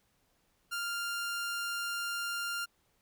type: tone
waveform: sawtooth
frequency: 1396.9 Hz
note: F6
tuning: in tune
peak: -30 dBFS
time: 0.71-2.66 s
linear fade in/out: 20 ms
effects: pink hiss -73 dBFS RMS until 3.01 s